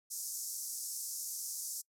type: band-pass noise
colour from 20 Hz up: pink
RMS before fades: -41 dBFS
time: 0.1-1.82 s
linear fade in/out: 20 ms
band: 5400 to 14000 Hz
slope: 48 dB/octave
effects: noise-tail reverb RT60 0.1 s tail -25 dB re dry